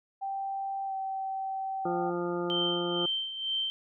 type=tone with pitch glide; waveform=sine; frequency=782 to 771.2 Hz; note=G5 to G5; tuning=-4 to -28 cents; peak=-31 dBFS; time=0.21-2.11 s; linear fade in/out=20 ms; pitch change=-24 cents; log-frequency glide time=0.86-0.93 s
type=harmonic tone; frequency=174.61 Hz; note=F3; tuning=in tune; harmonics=1 / 2 / 3 / 4 / 5 / 7 / 8; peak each=-37 / -31 / -37 / -43 / -41 / -40 / -46 dBFS; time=1.85-3.06 s; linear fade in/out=5 ms
type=tone with tremolo; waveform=sine; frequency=3121 Hz; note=G7; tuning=8 cents flat; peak=-27 dBFS; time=2.5-3.7 s; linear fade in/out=0 ms; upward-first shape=sine; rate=2.1 Hz; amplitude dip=65%
effects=none